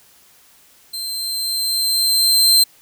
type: tone with level ramp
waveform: sawtooth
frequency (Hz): 4128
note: C8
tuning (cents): -24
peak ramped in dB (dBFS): -22 to -6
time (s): 0.93-2.64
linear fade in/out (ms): 10
effects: white hiss -51 dBFS RMS until 2.81 s